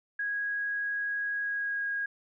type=tone with pitch glide; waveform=sine; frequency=1652 to 1637.7 Hz; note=G#6 to G#6; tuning=-10 to -25 cents; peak=-29 dBFS; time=0.19-2.06 s; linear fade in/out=5 ms; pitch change=-15 cents; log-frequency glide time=1.43-1.88 s; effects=none